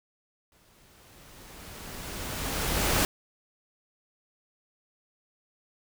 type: noise with exponential growth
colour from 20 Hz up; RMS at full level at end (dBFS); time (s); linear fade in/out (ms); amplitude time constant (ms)
pink; -23; 0.52-3.05; 1; 550
effects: none